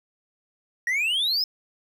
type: exponential sweep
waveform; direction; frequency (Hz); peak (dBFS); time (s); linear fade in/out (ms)
triangle; up; 1864.7 to 5260; -20; 0.87-1.44; 2
effects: none